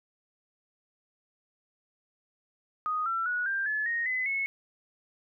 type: tone with pitch steps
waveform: sine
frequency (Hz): 1244.5 / 1349.3 / 1463 / 1586.2 / 1719.8 / 1864.6 / 2022 / 2192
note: D#6 / E6 / F#6 / G6 / A6 / A#6 / B6 / C#7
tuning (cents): 0 / +40 / -20 / +20 / -40 / 0 / +40 / -20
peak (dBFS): -27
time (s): 2.86-4.46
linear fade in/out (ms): 0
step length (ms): 200
effects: none